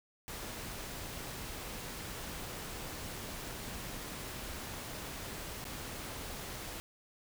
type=noise with dropouts; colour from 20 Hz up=pink; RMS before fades=-43 dBFS; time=0.28-6.8 s; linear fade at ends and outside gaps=0 ms; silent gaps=5.642-5.652 s; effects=none